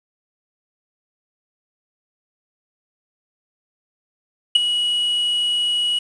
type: tone with ADSR envelope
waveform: triangle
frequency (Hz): 2917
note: F#7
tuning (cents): -25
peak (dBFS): -5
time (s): 4.55-5.99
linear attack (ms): 8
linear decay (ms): 13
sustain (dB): -11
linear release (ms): 7
effects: resampled to 22050 Hz + 7-bit